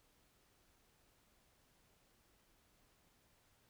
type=silence; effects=pink hiss -73 dBFS RMS until 3.69 s